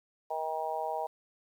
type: harmonic tone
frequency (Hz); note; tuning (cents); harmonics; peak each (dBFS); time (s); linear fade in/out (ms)
158.4; D#3; +31; 3 / 4 / 5 / 6; -40 / -36 / -35 / -38; 0.3-1.07; 10
effects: 10-bit